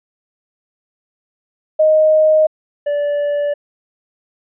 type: tone pair in turn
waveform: sine / triangle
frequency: 622.3 / 580.9 Hz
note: D#5 / D5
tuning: 0 / -19 cents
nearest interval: minor second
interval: 119 cents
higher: first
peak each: -8 / -13 dBFS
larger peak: first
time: 1.79-2.47 / 2.86-3.54 s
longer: neither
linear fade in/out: 10 ms
effects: resampled to 8000 Hz